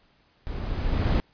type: noise with level ramp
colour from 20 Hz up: brown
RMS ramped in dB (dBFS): -33 to -20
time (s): 0.47-1.2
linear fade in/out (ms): 0
effects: pink hiss -63 dBFS RMS until 1.33 s + resampled to 11025 Hz